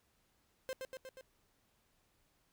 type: tone with echo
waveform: 45% pulse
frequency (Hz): 523.3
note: C5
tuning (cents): 0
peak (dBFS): -38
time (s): 0.69-0.73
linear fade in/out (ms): 0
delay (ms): 120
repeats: 4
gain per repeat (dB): -3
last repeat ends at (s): 1.21
effects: pink hiss -75 dBFS RMS until 2.52 s